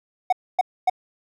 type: tone bursts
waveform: triangle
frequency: 740 Hz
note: F#5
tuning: in tune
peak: -12 dBFS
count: 3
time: 0.3-0.898 s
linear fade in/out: 5 ms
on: 26 ms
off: 260 ms
effects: none